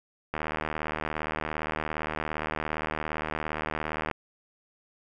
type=click train; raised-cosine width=0.5 ms; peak=-15 dBFS; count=293; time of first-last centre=0.34-4.113 s; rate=77.4 Hz; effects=none